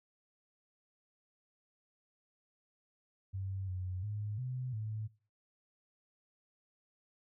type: tone with pitch steps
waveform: sine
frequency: 96.2 / 92 / 104.7 / 127.2 / 108.4 Hz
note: G2 / F#2 / G#2 / C3 / A2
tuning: -32 / -9 / +15 / -48 / -25 cents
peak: -36 dBFS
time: 3.33-5.08 s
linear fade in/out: 20 ms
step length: 350 ms
effects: noise-tail reverb RT60 0.4 s tail -22 dB re dry